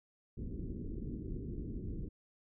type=low-pass noise; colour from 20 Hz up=pink; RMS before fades=-41 dBFS; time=0.37-2.09 s; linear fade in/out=10 ms; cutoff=400 Hz; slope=48 dB/octave; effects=none